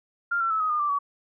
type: tone with pitch steps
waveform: sine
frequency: 1396.9 / 1349.3 / 1303.4 / 1259 / 1216.1 / 1174.6 / 1134.6 Hz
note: F6 / E6 / E6 / D#6 / D#6 / D6 / C#6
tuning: 0 / +40 / -20 / +20 / -40 / 0 / +40 cents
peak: -22 dBFS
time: 0.31-0.989 s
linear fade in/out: 10 ms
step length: 97 ms
effects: none